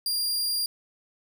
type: tone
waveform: sawtooth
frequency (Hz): 4790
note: D8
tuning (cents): +33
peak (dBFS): -22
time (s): 0.06-0.66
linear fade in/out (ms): 2
effects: none